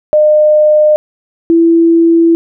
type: tone pair in turn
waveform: sine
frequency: 607 / 333.1 Hz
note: D#5 / E4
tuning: -43 / +18 cents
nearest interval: minor seventh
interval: 1039 cents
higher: first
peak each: -4 dBFS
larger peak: neither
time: 0.13-0.96 / 1.5-2.35 s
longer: second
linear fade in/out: 0 ms
effects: none